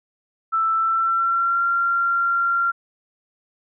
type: tone with pitch glide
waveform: sine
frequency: 1325 to 1379.7 Hz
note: E6 to F6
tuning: +9 to -21 cents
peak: -17 dBFS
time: 0.52-2.72 s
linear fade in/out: 20 ms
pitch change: +70 cents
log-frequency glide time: 0.74-1.63 s
effects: none